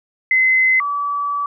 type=tone pair in turn; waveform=sine; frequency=2048 / 1149.4 Hz; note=C7 / D6; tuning=-38 / -38 cents; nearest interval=minor seventh; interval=1000 cents; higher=first; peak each=-11 / -18 dBFS; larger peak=first; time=0.31-0.8 / 0.8-1.46 s; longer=second; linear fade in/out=2 ms; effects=none